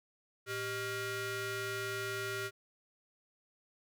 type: ring-modulated tone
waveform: sawtooth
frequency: 504 Hz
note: B4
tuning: 35 cents sharp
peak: -29 dBFS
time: 0.46-2.51 s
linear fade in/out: 50 ms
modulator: 896 Hz
effects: none